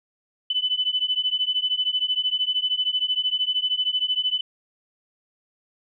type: beating tone pair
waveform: sine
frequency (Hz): 2998 / 3011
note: F#7 / F#7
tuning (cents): +22 / +30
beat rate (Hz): 13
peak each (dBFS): -24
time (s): 0.5-4.41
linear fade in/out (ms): 5
effects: none